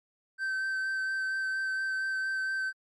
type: tone with vibrato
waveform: triangle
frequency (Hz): 1548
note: G6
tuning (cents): -22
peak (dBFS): -27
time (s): 0.38-2.73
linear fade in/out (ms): 50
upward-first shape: sine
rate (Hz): 4.3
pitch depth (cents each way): 12
effects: MP3 48 kbps